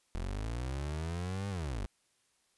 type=linear two-way sweep; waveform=30% pulse; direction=up then down; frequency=41.22 to 101.1 to 41.22 Hz; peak=-32 dBFS; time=0.15-1.86 s; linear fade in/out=0 ms; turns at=1.49 s; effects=white hiss -73 dBFS RMS until 2.57 s + resampled to 24000 Hz